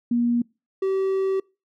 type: tone pair in turn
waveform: sine / triangle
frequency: 238.4 / 384.4 Hz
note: A#3 / G4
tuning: +39 / -34 cents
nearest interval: minor sixth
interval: 827 cents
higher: second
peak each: -18 dBFS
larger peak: neither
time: 0.11-0.42 / 0.82-1.4 s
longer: second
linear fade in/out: 5 ms
effects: noise-tail reverb RT60 0.3 s tail -26 dB re dry